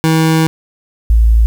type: tone pair in turn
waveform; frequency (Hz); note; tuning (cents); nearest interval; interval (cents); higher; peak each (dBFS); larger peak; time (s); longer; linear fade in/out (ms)
25% pulse / sine; 160.4 / 55.95; E3 / A1; -47 / +30; octave + tritone; 1823; first; -5; neither; 0.04-0.47 / 1.1-1.46; first; 0
effects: 7-bit